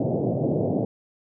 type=band-pass noise; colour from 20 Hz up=pink; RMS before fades=-24 dBFS; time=0-0.85 s; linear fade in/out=5 ms; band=110 to 670 Hz; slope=48 dB/octave; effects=none